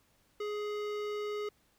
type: tone with hard clipping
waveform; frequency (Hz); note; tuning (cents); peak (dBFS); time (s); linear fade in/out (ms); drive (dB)
sine; 417.8; G#4; +10; -36; 0.4-1.49; 5; 17
effects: pink hiss -70 dBFS RMS until 1.78 s